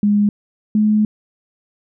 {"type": "tone pair in turn", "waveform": "sine", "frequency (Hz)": [206.1, 212.8], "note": ["G#3", "G#3"], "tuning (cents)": [-13, 42], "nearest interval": "minor second", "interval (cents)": 55, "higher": "second", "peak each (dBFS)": -11, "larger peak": "neither", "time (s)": [[0.03, 0.29], [0.75, 1.05]], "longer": "second", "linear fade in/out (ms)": 2, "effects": []}